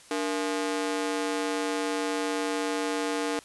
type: ring-modulated tone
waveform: sawtooth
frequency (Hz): 380.8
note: F#4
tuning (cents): +50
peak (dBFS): -20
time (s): 0.11-3.39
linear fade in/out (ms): 0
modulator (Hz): 87
effects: white hiss -52 dBFS RMS until 3.44 s + resampled to 24000 Hz